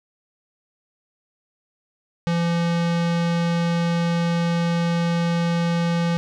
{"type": "tone with low-pass filter", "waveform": "square", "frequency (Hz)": 170, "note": "F3", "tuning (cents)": -46, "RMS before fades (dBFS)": -21, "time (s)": [2.27, 6.17], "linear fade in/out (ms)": 0, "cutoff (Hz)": 4900, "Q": 0.88, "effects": []}